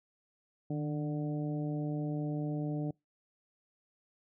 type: harmonic tone with a mistuned harmonic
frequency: 148.3 Hz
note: D3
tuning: 17 cents sharp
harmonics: 1 / 2 / 3 / 4 / 5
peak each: -34 / -36 / -45 / -45 / -49 dBFS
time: 0.7-2.91 s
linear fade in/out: 5 ms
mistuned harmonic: 1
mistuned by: +48 cents
effects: noise-tail reverb RT60 0.2 s tail -26 dB re dry